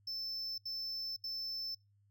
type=tone bursts; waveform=triangle; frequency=5290 Hz; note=E8; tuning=5 cents sharp; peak=-37 dBFS; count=3; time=0.07-1.748 s; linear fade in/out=5 ms; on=510 ms; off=74 ms; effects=noise-tail reverb RT60 0.2 s tail -23 dB re dry + added 101 Hz sine -67 dBFS peak until 2.1 s